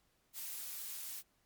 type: noise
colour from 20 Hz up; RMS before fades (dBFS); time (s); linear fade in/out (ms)
blue; -44; 0.33-1.23; 50
effects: pink hiss -75 dBFS RMS until 1.45 s + MP3 96 kbps